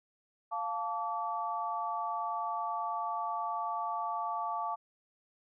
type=chord; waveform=sine; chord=D minor; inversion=first; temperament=equal with one note detuned; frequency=698.5 / 880 / 1149.8 Hz; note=F5 / A5 / D6; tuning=0 / 0 / -37 cents; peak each=-38 / -36 / -36 dBFS; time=0.51-4.76 s; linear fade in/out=20 ms; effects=none